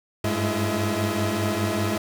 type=tone cluster; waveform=sawtooth; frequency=98.1 / 103.1 / 213 / 337.8 / 635 Hz; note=G2 / G#2 / G#3 / E4 / D#5; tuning=+2 / -12 / +44 / +42 / +35 cents; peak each=-25 / -25 / -25 / -24 / -28 dBFS; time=0.24-1.98 s; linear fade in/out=5 ms; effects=none